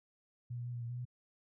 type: tone with pitch steps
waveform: sine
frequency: 121.2 / 120.5 / 122.1 / 119.9 / 117.4 / 122.5 / 123.5 Hz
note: B2 / B2 / B2 / A#2 / A#2 / B2 / B2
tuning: -32 / -42 / -19 / +49 / +13 / -14 / 0 cents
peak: -38 dBFS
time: 0.5-1.053 s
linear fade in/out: 10 ms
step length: 79 ms
effects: none